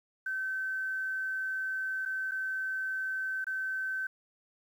sine tone with dropouts, 1537 Hz, G6, 35 cents flat, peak -31 dBFS, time 0.26-4.07 s, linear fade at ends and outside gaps 5 ms, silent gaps 2.053-2.058 / 2.312-2.317 / 3.444-3.467 s, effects 10-bit

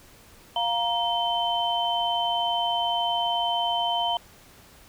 sine tone cluster, 700 / 940 / 3079 Hz, F5 / A#5 / G7, +4 / +14 / -32 cents, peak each -27 dBFS, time 0.56-4.17 s, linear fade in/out 2 ms, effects pink hiss -52 dBFS RMS until 4.88 s

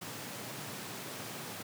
pink high-pass noise, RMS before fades -43 dBFS, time 0.01-1.63 s, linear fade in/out 10 ms, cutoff 100 Hz, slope 96 dB/octave, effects none

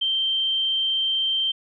sine tone, 3136 Hz, G7, in tune, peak -20 dBFS, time 0.01-1.52 s, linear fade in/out 10 ms, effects none

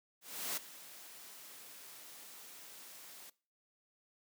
white noise with ADSR envelope, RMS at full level -37 dBFS, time 0.21-3.3 s, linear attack 360 ms, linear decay 11 ms, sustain -16 dB, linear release 6 ms, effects noise-tail reverb RT60 0.4 s tail -22 dB re dry + high-pass 200 Hz 12 dB/octave

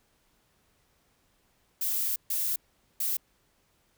violet noise bursts at uneven times, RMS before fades -29 dBFS, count 3, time 1.81-2.16 / 2.3-2.56 / 3-3.17 s, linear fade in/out 5 ms, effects pink hiss -69 dBFS RMS until 3.97 s

